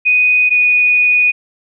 sine tone pair in turn, 2489 / 2472 Hz, D#7 / D#7, 0 / -12 cents, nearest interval unison, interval 12 cents, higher first, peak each -8 dBFS, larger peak neither, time 0.05-0.5 / 0.5-1.32 s, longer second, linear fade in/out 20 ms, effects none

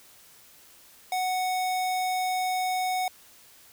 square tone, 740 Hz, F#5, in tune, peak -26 dBFS, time 1.12-3.08 s, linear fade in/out 2 ms, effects white hiss -54 dBFS RMS until 3.72 s

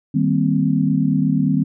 sine chord, C minor seventh, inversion first, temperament equal, 155.56 / 196 / 233.1 / 261.6 Hz, Eb3 / G3 / Bb3 / C4, 0 / 0 / 0 / 0 cents, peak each -19 / -20 / -23 / -19 dBFS, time 0.14-1.64 s, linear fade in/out 10 ms, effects none

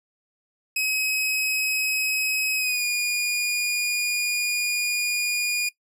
sawtooth tone with pitch glide, 2546 to 2438 Hz, D#7 to D#7, +39 to -36 cents, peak -19 dBFS, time 0.76-5.69 s, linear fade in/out 5 ms, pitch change -75 cents, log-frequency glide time 2.57-2.84 s, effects noise-tail reverb RT60 0.1 s tail -19 dB re dry

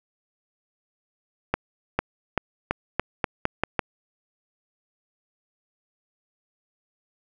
accelerating click train, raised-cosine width 0.5 ms, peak -6 dBFS, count 9, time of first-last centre 1.54-3.793 s, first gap 450 ms, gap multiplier 0.86, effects none

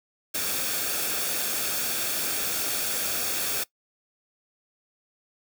white noise with comb filter, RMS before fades -28 dBFS, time 0.34-3.64 s, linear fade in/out 10 ms, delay 1 ms, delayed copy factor -0.5, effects noise-tail reverb RT60 0.1 s tail -20 dB re dry

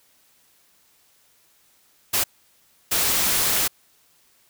white noise bursts at uneven times, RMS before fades -21 dBFS, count 2, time 2.13-2.24 / 2.91-3.68 s, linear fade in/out 10 ms, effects white hiss -60 dBFS RMS until 4.49 s

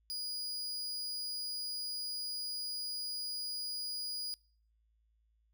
40% pulse tone, 4900 Hz, D#8, 27 cents flat, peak -36 dBFS, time 0.1-4.34 s, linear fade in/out 0 ms, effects noise-tail reverb RT60 0.5 s tail -26 dB re dry + added 55 Hz sine -70 dBFS peak until 5.53 s

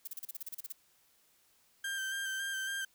violet noise bursts, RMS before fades -41 dBFS, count 12, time 0.05-0.724 s, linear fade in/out 5 ms, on 25 ms, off 34 ms
35% pulse tone with vibrato, 1576 Hz, G6, 9 cents sharp, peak -33 dBFS, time 1.84-2.85 s, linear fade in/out 5 ms, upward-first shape square, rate 3.6 Hz, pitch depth 20 cents each way
effects white hiss -69 dBFS RMS until 2.94 s

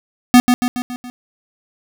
square tone with echo, 246.9 Hz, B3, in tune, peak -5 dBFS, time 0.34-0.4 s, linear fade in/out 0 ms, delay 140 ms, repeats 5, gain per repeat -5 dB, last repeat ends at 1.1 s, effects none

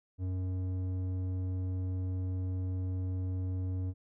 square tone with low-pass filter, 92.5 Hz, F#2, in tune, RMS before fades -34 dBFS, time 0.18-3.94 s, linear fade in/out 50 ms, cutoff 320 Hz, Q 0.67, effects none

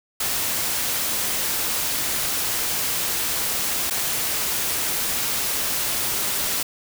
white noise with dropouts, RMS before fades -24 dBFS, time 0.2-6.63 s, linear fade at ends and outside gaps 5 ms, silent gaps 3.9-3.907 s, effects none

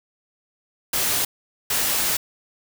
white noise bursts at uneven times, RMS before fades -22 dBFS, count 2, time 0.93-1.25 / 1.7-2.17 s, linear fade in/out 5 ms, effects none

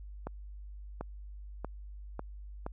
accelerating click train, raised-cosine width 1 ms, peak -23 dBFS, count 5, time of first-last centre 0.27-2.664 s, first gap 740 ms, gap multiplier 0.86, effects added 50 Hz sine -43 dBFS peak until 2.72 s

